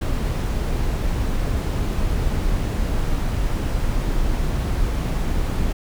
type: noise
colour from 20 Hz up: brown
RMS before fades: -21 dBFS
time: 0.01-5.73 s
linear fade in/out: 10 ms
effects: none